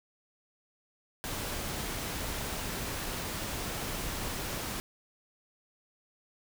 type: noise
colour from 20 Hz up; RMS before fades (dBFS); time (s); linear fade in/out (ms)
pink; -36; 1.24-4.8; 0
effects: none